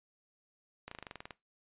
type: slowing click train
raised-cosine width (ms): 0.3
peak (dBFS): -27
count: 11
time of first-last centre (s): 0.88-1.308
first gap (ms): 34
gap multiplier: 1.05
effects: noise-tail reverb RT60 0.2 s tail -19 dB re dry + resampled to 8000 Hz